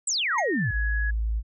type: exponential sweep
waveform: sine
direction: down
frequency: 8372 to 89.9 Hz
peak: -23 dBFS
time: 0.07-0.71 s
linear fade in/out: 5 ms
type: tone with pitch glide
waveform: sine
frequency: 1900 to 1673.3 Hz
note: A#6 to G#6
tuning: +33 to +13 cents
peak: -28 dBFS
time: 0.3-1.11 s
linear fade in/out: 10 ms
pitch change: -220 cents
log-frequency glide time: 0.45-0.74 s
type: tone with exponential decay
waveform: square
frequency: 2143 Hz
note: C7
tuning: 41 cents sharp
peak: -23 dBFS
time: 0.38-0.46 s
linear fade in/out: 5 ms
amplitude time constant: 16 ms
type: tone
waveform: sine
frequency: 54.9 Hz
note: A1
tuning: 3 cents flat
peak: -23 dBFS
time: 0.71-1.43 s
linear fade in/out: 50 ms
effects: resampled to 22050 Hz